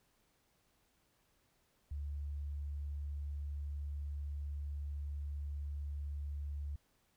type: tone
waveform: sine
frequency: 72.2 Hz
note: D2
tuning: 29 cents flat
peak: -38 dBFS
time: 1.91-6.76 s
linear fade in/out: 5 ms
effects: pink hiss -75 dBFS RMS until 7.16 s